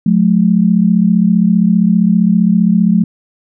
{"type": "tone pair together", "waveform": "sine", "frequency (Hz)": [180, 215.2], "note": ["F#3", "A3"], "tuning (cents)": [-47, -38], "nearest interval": "minor third", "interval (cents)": 309, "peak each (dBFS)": -10, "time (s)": [0.06, 3.04], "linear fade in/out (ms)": 5, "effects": []}